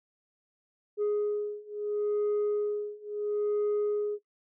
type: beating tone pair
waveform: sine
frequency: 415.9 / 416.64 Hz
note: G#4 / G#4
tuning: +2 / +6 cents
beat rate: 0.74 Hz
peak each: -29 / -28 dBFS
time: 0.97-4.19 s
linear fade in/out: 50 ms
effects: noise-tail reverb RT60 0.1 s tail -18 dB re dry + tanh soft clip ceiling -24 dBFS